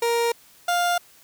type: tone pair in turn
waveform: 30% pulse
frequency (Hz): 468.5 / 702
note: A#4 / F5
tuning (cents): +9 / +9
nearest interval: perfect fifth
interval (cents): 700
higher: second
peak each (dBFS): -17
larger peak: neither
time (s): 0.02-0.32 / 0.68-0.98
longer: neither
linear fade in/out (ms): 5
effects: white hiss -53 dBFS RMS until 1.23 s